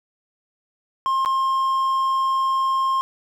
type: tone with dropouts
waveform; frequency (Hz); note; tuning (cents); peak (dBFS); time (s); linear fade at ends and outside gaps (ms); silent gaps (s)
triangle; 1064; C6; +29; -16; 1.06-3.01; 0; 1.249-1.259
effects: none